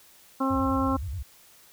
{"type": "harmonic tone", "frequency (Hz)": 267.1, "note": "C4", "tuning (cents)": 36, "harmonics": [1, 2, 3, 4, 5], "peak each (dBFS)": [-25, -32, -34, -29, -33], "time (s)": [0.4, 0.97], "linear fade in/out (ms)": 10}
{"type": "tone with vibrato", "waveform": "sine", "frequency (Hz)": 78.7, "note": "D#2", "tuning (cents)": 20, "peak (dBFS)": -30, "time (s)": [0.5, 1.23], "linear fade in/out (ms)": 10, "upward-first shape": "square", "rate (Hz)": 9.5, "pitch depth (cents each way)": 290}
{"effects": ["white hiss -55 dBFS RMS until 1.72 s"]}